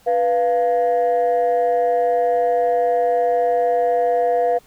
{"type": "tone pair together", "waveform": "sine", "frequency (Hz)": [492.1, 696], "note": ["B4", "F5"], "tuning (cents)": [-6, -6], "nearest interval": "tritone", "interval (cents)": 600, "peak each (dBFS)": -16, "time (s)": [0.06, 4.59], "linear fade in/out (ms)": 20, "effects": ["tanh soft clip ceiling -11 dBFS", "pink hiss -53 dBFS RMS until 4.66 s"]}